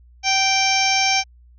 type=harmonic tone with a mistuned harmonic; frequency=782 Hz; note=G5; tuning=4 cents flat; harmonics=1 / 2 / 3 / 4 / 5 / 6 / 7 / 8; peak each=-21 / -31 / -20 / -27 / -31 / -30 / -22 / -25 dBFS; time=0.23-1.24 s; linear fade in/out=50 ms; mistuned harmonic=1; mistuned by=-18 cents; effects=added 60 Hz sine -46 dBFS peak until 1.58 s